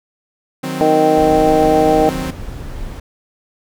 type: chord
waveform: sawtooth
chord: C diminished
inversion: first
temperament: equal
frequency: 155.56 / 185 / 261.6 Hz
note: Eb3 / Gb3 / C4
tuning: 0 / 0 / 0 cents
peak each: -22 / -23 / -19 dBFS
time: 0.63-2.31 s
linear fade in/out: 10 ms
type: harmonic tone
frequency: 155.56 Hz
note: D#3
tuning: in tune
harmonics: 2 / 3 / 4 / 5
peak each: -15 / -15 / -15 / -15 dBFS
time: 0.81-2.09 s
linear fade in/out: 0 ms
type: noise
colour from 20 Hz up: brown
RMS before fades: -27 dBFS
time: 1.17-3 s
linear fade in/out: 5 ms
effects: none